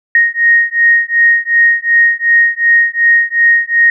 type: beating tone pair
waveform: sine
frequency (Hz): 1864.7 / 1867.4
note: A#6 / A#6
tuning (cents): 0 / +3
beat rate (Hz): 2.7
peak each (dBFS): -10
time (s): 0.15-3.9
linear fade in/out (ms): 2
effects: none